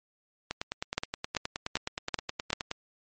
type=two click trains; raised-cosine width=0.2 ms; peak=-9 / -14 dBFS; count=5 / 22; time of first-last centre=0.98-2.53 / 0.51-2.714 s; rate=2.58 / 9.53 Hz; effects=MP3 32 kbps